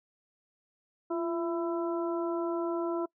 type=harmonic tone with a mistuned harmonic; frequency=333.3 Hz; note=E4; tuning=19 cents sharp; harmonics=1 / 2 / 3 / 4; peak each=-30 / -36 / -40 / -42 dBFS; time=1.1-3.06 s; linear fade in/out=10 ms; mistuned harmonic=1; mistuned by=+47 cents; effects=noise-tail reverb RT60 0.1 s tail -24 dB re dry